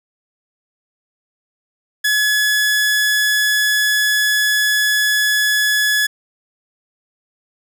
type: tone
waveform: sawtooth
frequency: 1700 Hz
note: G#6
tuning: 40 cents sharp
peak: -10 dBFS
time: 2.04-6.07 s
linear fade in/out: 10 ms
effects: none